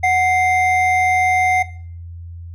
triangle tone pair together, 739.5 / 2093 Hz, F#5 / C7, -1 / 0 cents, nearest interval octave + tritone, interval 1801 cents, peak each -12 / -15 dBFS, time 0.03-1.63 s, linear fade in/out 10 ms, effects noise-tail reverb RT60 0.5 s tail -18 dB re dry + added 85 Hz sine -30 dBFS peak until 2.54 s

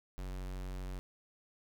square tone, 46.37 Hz, F#1, 5 cents sharp, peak -40 dBFS, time 0.18-0.99 s, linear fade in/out 0 ms, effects 11-bit

